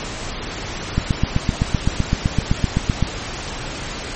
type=click train; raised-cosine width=5 ms; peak=-3 dBFS; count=17; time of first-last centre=0.98-3.026 s; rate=7.82 Hz; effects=pink hiss -28 dBFS RMS until 4.15 s + MP3 32 kbps